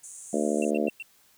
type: band-pass noise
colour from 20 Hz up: pink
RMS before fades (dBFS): -44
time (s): 0.03-0.71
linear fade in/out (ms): 10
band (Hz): 6400 to 10000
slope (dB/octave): 96
type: harmonic tone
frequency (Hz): 74.4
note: D2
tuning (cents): +23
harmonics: 3 / 4 / 5 / 6 / 7 / 8 / 9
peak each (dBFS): -29 / -30 / -31 / -32 / -32 / -33 / -34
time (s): 0.33-0.89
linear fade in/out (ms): 5
type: tone bursts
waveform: triangle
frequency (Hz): 2712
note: E7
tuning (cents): +49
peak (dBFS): -33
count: 4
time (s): 0.62-1.025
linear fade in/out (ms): 2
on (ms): 27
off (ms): 99
effects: white hiss -61 dBFS RMS until 1.37 s